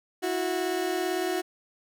30% pulse tone pair together, 328.2 / 366.1 Hz, E4 / F#4, -8 / -18 cents, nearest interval major second, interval 190 cents, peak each -29 / -25 dBFS, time 0.22-1.42 s, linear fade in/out 20 ms, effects none

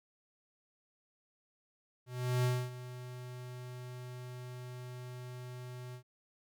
square tone with ADSR envelope, 124.9 Hz, B2, 20 cents sharp, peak -28 dBFS, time 2.06-6.03 s, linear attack 380 ms, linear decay 260 ms, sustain -16 dB, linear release 88 ms, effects none

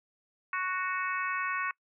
harmonic tone, 370 Hz, F#4, in tune, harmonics 3 / 4 / 5 / 6 / 7, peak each -33 / -35 / -37 / -39 / -40 dBFS, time 0.53-1.71 s, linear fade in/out 2 ms, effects noise-tail reverb RT60 0.1 s tail -25 dB re dry

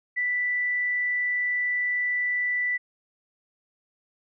sine tone, 1975.5 Hz, B6, in tune, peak -23 dBFS, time 0.16-2.78 s, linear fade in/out 20 ms, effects none

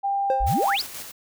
sine tone, 795 Hz, G5, 24 cents sharp, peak -21 dBFS, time 0.03-0.77 s, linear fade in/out 20 ms
triangle tone with exponential decay, 528 Hz, C5, 16 cents sharp, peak -16 dBFS, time 0.3-0.57 s, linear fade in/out 1 ms, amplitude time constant 57 ms
sine exponential sweep, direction up, 34.89 to 5588 Hz, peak -22 dBFS, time 0.4-0.82 s, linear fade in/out 10 ms
white noise with tremolo, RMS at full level -35 dBFS, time 0.46-1.12 s, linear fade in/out 20 ms, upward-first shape square, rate 6.2 Hz, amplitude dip 40%
effects none

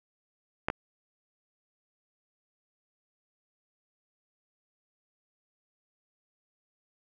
clicks, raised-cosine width 0.5 ms, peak -12 / -14 dBFS, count 2, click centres 0.685 / 0.701 s, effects none

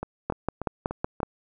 two click trains, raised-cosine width 1 ms, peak -11 / -17 dBFS, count 6 / 5, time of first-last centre 0.3-1.231 / 0.03-1.203 s, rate 5.37 / 3.41 Hz, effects none

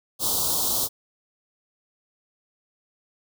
white band-stop noise, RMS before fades -24 dBFS, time 0.19-0.89 s, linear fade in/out 50 ms, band 1200 to 3400 Hz, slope 48 dB/octave, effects none

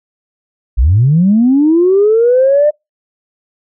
sine linear sweep, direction up, 49.57 to 607 Hz, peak -5 dBFS, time 0.77-2.71 s, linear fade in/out 20 ms, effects noise-tail reverb RT60 0.2 s tail -26 dB re dry + tanh soft clip ceiling -1 dBFS

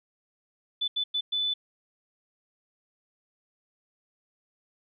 sine tone bursts at uneven times, 3496 Hz, A7, 12 cents flat, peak -25 dBFS, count 4, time 0.81-0.88 / 0.96-1.04 / 1.14-1.21 / 1.32-1.54 s, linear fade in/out 10 ms, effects none

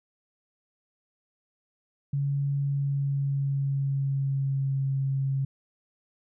sine tone with pitch glide, 140.5 to 135.87 Hz, C#3 to C#3, +24 to -34 cents, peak -24 dBFS, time 2.13-5.45 s, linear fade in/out 5 ms, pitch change -58 cents, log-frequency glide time 2.59-4.86 s, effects none

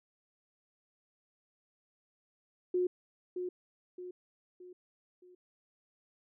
sine tone with echo, 361.4 Hz, F#4, 41 cents flat, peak -27 dBFS, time 2.74-2.87 s, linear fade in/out 5 ms, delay 620 ms, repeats 4, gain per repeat -7 dB, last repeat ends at 5.35 s, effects none

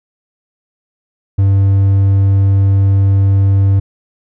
triangle tone with hard clipping, 98 Hz, G2, in tune, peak -8 dBFS, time 1.38-3.8 s, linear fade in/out 10 ms, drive 6 dB, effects none

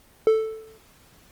triangle tone with exponential decay, 440.7 Hz, A4, 3 cents sharp, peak -10 dBFS, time 0.27-0.78 s, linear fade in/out 1 ms, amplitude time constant 110 ms, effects pink hiss -55 dBFS RMS until 1.31 s + Opus 24 kbps

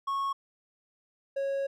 triangle tone pair in turn, 1100 / 550 Hz, C#6 / C#5, -14 / -14 cents, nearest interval octave, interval 1200 cents, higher first, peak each -26 dBFS, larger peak neither, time 0.07-0.33 / 1.36-1.67 s, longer second, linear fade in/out 10 ms, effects none

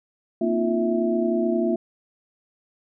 sine tone cluster, 232.3 / 261.8 / 315.7 / 348.8 / 658 Hz, A#3 / C4 / D#4 / F4 / E5, -6 / +1 / +25 / -2 / -3 cents, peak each -24 / -31 / -31 / -23 / -27 dBFS, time 0.41-1.76 s, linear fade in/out 5 ms, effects none

